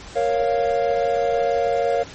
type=chord; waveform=triangle; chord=Bb minor; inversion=none; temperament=equal with one note detuned; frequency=466.2 / 552.4 / 698.5 Hz; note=Bb4 / Db5 / F5; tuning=0 / -6 / 0 cents; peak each=-20 dBFS; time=0.15-2.04 s; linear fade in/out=20 ms; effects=pink hiss -39 dBFS RMS until 2.14 s + MP3 32 kbps